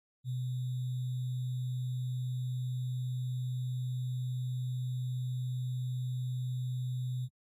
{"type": "tone with sample-and-hold", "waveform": "sine", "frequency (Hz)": 126.2, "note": "B2", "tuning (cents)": 38, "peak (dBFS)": -32, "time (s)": [0.24, 7.29], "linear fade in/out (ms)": 50, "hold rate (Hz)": 3675, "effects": ["AAC 48 kbps"]}